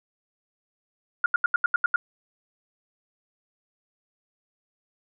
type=tone bursts; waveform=sine; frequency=1416 Hz; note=F6; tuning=23 cents sharp; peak=-17 dBFS; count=8; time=1.24-1.96 s; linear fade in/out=2 ms; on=20 ms; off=80 ms; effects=none